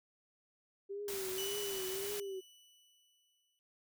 sine tone with vibrato, 392 Hz, G4, in tune, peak -39 dBFS, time 0.89-2.41 s, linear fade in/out 20 ms, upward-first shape triangle, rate 1.8 Hz, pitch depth 95 cents each way
white noise, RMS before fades -43 dBFS, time 1.08-2.2 s, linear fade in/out 2 ms
sawtooth tone with exponential decay, 2966 Hz, F#7, 4 cents sharp, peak -36 dBFS, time 1.38-3.59 s, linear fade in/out 0 ms, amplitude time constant 480 ms
effects none

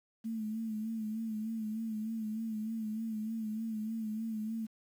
sine tone with vibrato, 220 Hz, A3, in tune, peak -34 dBFS, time 0.24-4.67 s, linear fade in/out 20 ms, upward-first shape sine, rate 3.3 Hz, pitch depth 50 cents each way, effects 10-bit

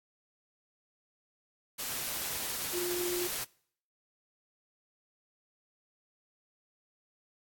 sine tone in noise, 354.3 Hz, F4, 25 cents sharp, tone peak -33 dBFS, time 2.73-3.28 s, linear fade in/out 20 ms, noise white, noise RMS -36 dBFS, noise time 1.78-3.45 s, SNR 0 dB, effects noise-tail reverb RT60 0.6 s tail -24 dB re dry + AAC 64 kbps

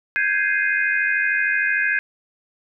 sine chord, Ab major seventh, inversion third, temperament equal, 1568 / 1661.2 / 2093 / 2489 Hz, G6 / Ab6 / C7 / Eb7, 0 / 0 / 0 / 0 cents, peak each -23 / -21 / -25 / -25 dBFS, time 0.16-1.99 s, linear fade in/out 0 ms, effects none

